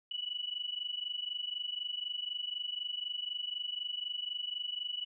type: tone pair together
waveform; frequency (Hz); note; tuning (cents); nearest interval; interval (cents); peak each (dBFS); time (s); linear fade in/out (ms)
sine; 2936 / 2960; F#7 / F#7; -14 / 0; unison; 14; -39 / -38; 0.11-5.05; 5
effects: none